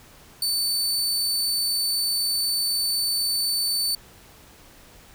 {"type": "tone", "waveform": "sawtooth", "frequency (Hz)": 4522, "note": "C#8", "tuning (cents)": 34, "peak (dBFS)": -19, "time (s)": [0.42, 3.95], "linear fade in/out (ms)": 2, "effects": ["pink hiss -50 dBFS RMS until 5.14 s"]}